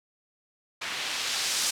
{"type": "noise with low-pass filter sweep", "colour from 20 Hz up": "blue", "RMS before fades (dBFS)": -30, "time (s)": [0.81, 1.71], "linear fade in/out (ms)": 10, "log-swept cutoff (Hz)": [2500, 6700], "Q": 0.96, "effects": []}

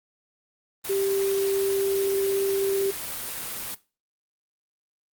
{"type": "tone in noise", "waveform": "sine", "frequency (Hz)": 392, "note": "G4", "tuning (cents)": 0, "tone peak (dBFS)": -22, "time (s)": [0.89, 2.91], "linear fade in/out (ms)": 10, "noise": "white", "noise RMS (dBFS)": -33, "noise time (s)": [0.84, 3.75], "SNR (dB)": 8, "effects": ["noise-tail reverb RT60 0.3 s tail -18 dB re dry", "Opus 32 kbps"]}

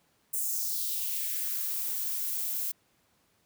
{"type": "noise with high-pass filter sweep", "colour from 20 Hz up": "violet", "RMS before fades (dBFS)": -32, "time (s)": [0.33, 2.72], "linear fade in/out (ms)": 10, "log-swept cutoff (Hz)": [8600, 210], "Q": 2.2, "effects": ["pink hiss -69 dBFS RMS until 3.45 s", "high-pass 80 Hz 12 dB/octave"]}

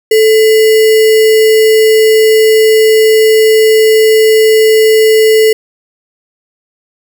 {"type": "tone with sample-and-hold", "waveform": "sine", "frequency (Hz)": 437.8, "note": "A4", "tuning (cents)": -9, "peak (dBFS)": -3, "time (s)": [0.11, 5.53], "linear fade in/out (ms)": 5, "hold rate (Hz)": 2450, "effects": []}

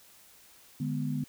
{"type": "chord", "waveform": "sine", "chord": "G# diminished", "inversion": "second", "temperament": "equal with one note detuned", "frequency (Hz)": [148.71, 207.7, 246.9], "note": ["D3", "G#3", "B3"], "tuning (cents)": [22, 0, 0], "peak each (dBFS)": [-32, -37, -33], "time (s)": [0.8, 1.24], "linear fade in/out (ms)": 5, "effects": ["white hiss -57 dBFS RMS until 1.28 s"]}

